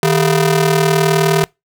sawtooth ring-modulated tone, 277.7 Hz, C#4, 3 cents sharp, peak -4 dBFS, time 0.03-1.44 s, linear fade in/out 0 ms, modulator 119 Hz, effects noise-tail reverb RT60 0.2 s tail -25 dB re dry

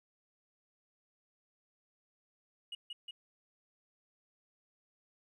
sine tone with echo, 2891 Hz, F#7, 41 cents flat, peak -37 dBFS, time 2.72-2.75 s, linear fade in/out 5 ms, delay 180 ms, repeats 2, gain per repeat -2 dB, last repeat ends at 3.11 s, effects tanh soft clip ceiling -39 dBFS + 13-bit

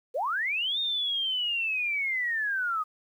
sine linear two-way sweep, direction up then down, 440.8 to 3700 to 1223 Hz, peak -26 dBFS, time 0.14-2.84 s, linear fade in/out 20 ms, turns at 0.79 s, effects 10-bit

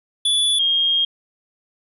square / sine tone pair in turn, 3446 / 3235 Hz, A7 / G#7, -37 / -46 cents, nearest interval minor second, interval 109 cents, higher first, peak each -16 / -15 dBFS, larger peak second, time 0.25-0.59 / 0.59-1.05 s, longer second, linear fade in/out 5 ms, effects resampled to 32000 Hz

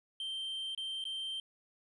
triangle tone with dropouts, 3136 Hz, G7, in tune, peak -35 dBFS, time 0.2-1.4 s, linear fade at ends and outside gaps 2 ms, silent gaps 0.749-0.776 / 1.041-1.052 s, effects resampled to 24000 Hz

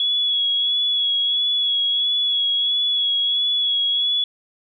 sine tone with vibrato, 3365 Hz, G#7, 22 cents sharp, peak -17 dBFS, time 0-4.24 s, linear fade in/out 2 ms, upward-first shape sine, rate 1.5 Hz, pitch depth 26 cents each way, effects none

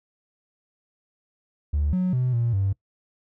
triangle tone with pitch steps, 73.5 / 183.3 / 126.5 / 117.9 / 97.7 Hz, D2 / F#3 / B2 / A#2 / G2, +2 / -16 / +42 / +20 / -5 cents, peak -17 dBFS, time 1.73-2.73 s, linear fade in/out 10 ms, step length 200 ms, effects noise-tail reverb RT60 0.1 s tail -24 dB re dry + tanh soft clip ceiling -16 dBFS

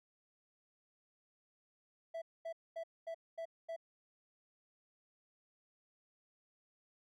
triangle tone bursts, 660 Hz, E5, 2 cents sharp, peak -38 dBFS, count 6, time 2.14-3.764 s, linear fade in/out 10 ms, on 79 ms, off 230 ms, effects none

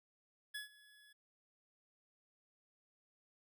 25% pulse tone with ADSR envelope, 1696 Hz, G#6, 36 cents sharp, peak -37 dBFS, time 0.54-1.13 s, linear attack 12 ms, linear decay 130 ms, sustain -21 dB, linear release 8 ms, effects none

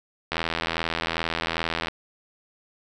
click train, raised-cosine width 0.3 ms, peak -9 dBFS, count 130, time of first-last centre 0.32-1.884 s, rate 82.5 Hz, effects none

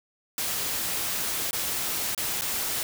white noise with dropouts, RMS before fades -29 dBFS, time 0.38-2.83 s, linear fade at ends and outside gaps 1 ms, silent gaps 1.509-1.53 / 2.148-2.177 / 2.411-2.419 s, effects none

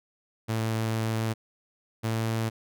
sawtooth tone pair in turn, 111.6 / 112.31 Hz, A2 / A2, +25 / +36 cents, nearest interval unison, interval 11 cents, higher second, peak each -22 dBFS, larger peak neither, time 0.48-1.34 / 2.03-2.5 s, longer first, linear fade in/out 20 ms, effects none

